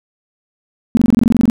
sine tone bursts, 232.8 Hz, A#3, 2 cents flat, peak -6 dBFS, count 13, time 0.95-1.499 s, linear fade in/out 0 ms, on 21 ms, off 23 ms, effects none

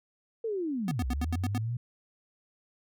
sine linear two-way sweep, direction down then up, 466.2 to 60.9 to 123.8 Hz, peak -29 dBFS, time 0.44-1.77 s, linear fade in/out 5 ms, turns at 1.06 s
square tone bursts, 246.9 Hz, B3, in tune, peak -30 dBFS, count 7, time 0.88-1.579 s, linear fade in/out 2 ms, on 33 ms, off 78 ms
effects none

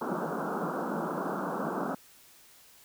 pink band-pass noise, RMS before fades -33 dBFS, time 0.01-1.95 s, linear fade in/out 5 ms, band 160 to 1500 Hz, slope 96 dB/octave, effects white hiss -57 dBFS RMS until 2.84 s

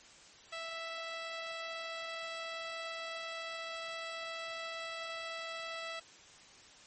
10% pulse tone, 659.3 Hz, E5, in tune, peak -31 dBFS, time 0.52-6 s, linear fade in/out 10 ms, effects white hiss -57 dBFS RMS until 6.86 s + MP3 32 kbps

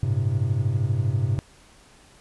triangle tone cluster, 98.7 / 111.1 / 131.7 Hz, G2 / A2 / C3, +12 / +17 / +12 cents, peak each -23 dBFS, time 0.03-1.39 s, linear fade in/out 0 ms, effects pink hiss -53 dBFS RMS until 2.2 s + resampled to 24000 Hz

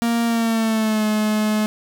45% pulse tone with pitch glide, 233.1 to 213.8 Hz, A#3 to A3, 0 to -49 cents, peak -17 dBFS, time 0.02-1.66 s, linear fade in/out 0 ms, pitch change -149 cents, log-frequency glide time 0.25-1.05 s, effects none

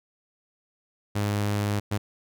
sawtooth tone bursts at uneven times, 103 Hz, G#2, 14 cents flat, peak -20 dBFS, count 2, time 1.15-1.8 / 1.91-1.98 s, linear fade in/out 10 ms, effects none

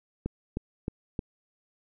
click train, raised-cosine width 3 ms, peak -17 dBFS, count 4, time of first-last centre 0.26-1.192 s, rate 3.22 Hz, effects none

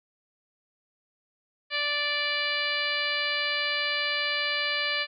harmonic tone, 585 Hz, D5, 7 cents flat, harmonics 1 / 2 / 3 / 4 / 5 / 6 / 7 / 8, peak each -37 / -37 / -31 / -31 / -33 / -37 / -34 / -37 dBFS, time 1.7-5.07 s, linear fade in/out 50 ms, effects none

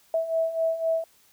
sine beating tone pair, 650 / 653.9 Hz, E5 / E5, -24 / -14 cents, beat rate 3.9 Hz, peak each -29 / -24 dBFS, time 0.14-1.04 s, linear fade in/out 2 ms, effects white hiss -60 dBFS RMS until 1.32 s

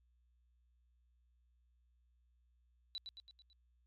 sine tone with echo, 3951 Hz, B7, in tune, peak -40 dBFS, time 2.95-2.98 s, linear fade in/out 0 ms, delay 110 ms, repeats 5, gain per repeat -5 dB, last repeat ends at 3.53 s, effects added 60 Hz sine -70 dBFS peak until 3.86 s + MP3 96 kbps

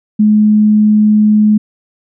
sine tone, 212.2 Hz, G#3, 38 cents sharp, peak -5 dBFS, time 0.19-1.58 s, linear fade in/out 10 ms, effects none

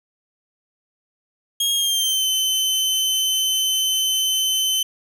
sawtooth tone with pitch glide, 3262 to 3061 Hz, G#7 to G7, -32 to -42 cents, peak -15 dBFS, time 1.6-4.83 s, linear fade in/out 5 ms, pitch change -110 cents, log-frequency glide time 1.74-2.26 s, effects none

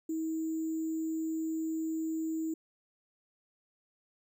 sine tone with sample-and-hold, 320 Hz, D#4, 49 cents sharp, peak -31 dBFS, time 0.09-2.54 s, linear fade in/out 5 ms, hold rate 7350 Hz, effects none

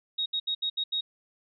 sine tone bursts at uneven times, 3765 Hz, A#7, 16 cents sharp, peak -26 dBFS, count 6, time 0.18-0.26 / 0.33-0.4 / 0.47-0.55 / 0.62-0.7 / 0.77-0.84 / 0.92-1.01 s, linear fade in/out 10 ms, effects none

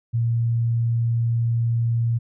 sine tone, 116.54 Hz, A#2, in tune, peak -18 dBFS, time 0.13-2.19 s, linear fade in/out 20 ms, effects none

